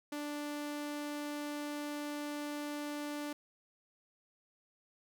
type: tone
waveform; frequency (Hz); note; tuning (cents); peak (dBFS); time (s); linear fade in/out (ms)
sawtooth; 293.7; D4; 0; -34; 0.12-3.33; 5
effects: none